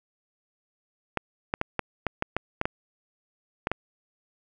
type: clicks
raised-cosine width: 0.5 ms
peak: -10 dBFS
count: 11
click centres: 1.173 / 1.539 / 1.614 / 1.793 / 2.067 / 2.224 / 2.366 / 2.614 / 2.655 / 3.671 / 3.716 s
effects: none